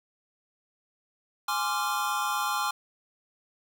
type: chord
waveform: square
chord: D half-diminished seventh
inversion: second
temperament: equal with one note detuned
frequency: 830.6 / 1046.5 / 1174.7 / 1384.1 Hz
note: Ab5 / C6 / D6 / F6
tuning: 0 / 0 / 0 / -16 cents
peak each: -33 dBFS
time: 1.48-2.71 s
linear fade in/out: 5 ms
effects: none